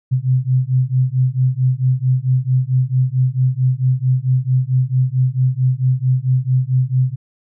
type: beating tone pair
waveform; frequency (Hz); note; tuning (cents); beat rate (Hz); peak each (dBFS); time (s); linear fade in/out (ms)
sine; 126.5 / 131; B2 / C3; +42 / +2; 4.5; -16; 0.11-7.16; 20
effects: none